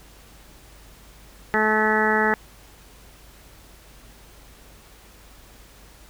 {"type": "harmonic tone", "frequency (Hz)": 216.1, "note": "A3", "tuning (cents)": -31, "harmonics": [1, 2, 3, 4, 5, 6, 7, 8, 9], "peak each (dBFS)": [-26, -24, -31, -24, -35, -28, -28, -24, -26], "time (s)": [1.54, 2.34], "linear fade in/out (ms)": 0, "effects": ["added 50 Hz sine -50 dBFS peak until 6.09 s", "pink hiss -50 dBFS RMS until 6.09 s"]}